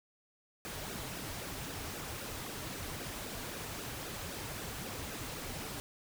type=noise with flanger; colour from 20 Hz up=pink; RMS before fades=-42 dBFS; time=0.65-5.8 s; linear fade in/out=0 ms; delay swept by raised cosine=0.92 to 5.82 ms; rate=3.8 Hz; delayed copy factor=-0.65; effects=none